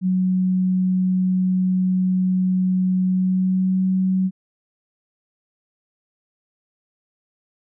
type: tone with pitch glide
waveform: sine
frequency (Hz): 185 to 187.58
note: F#3 to F#3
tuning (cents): 0 to +24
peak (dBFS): -16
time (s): 0.01-4.31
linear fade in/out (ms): 50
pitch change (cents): +24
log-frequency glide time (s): 3.07-3.84
effects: none